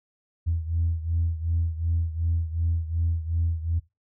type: beating tone pair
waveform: sine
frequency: 82.5 / 85.2 Hz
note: E2 / F2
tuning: +2 / -42 cents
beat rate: 2.7 Hz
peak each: -24 / -28 dBFS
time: 0.46-3.8 s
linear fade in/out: 20 ms
effects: noise-tail reverb RT60 0.2 s tail -18 dB re dry + tanh soft clip ceiling -16 dBFS